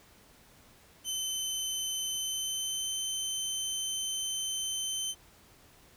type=tone with pitch glide; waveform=20% pulse; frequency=3065 to 3083 Hz; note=G7 to G7; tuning=-40 to -29 cents; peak=-26 dBFS; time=1.04-5.15 s; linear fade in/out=50 ms; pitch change=+11 cents; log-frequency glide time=2.1-2.93 s; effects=pink hiss -59 dBFS RMS until 5.96 s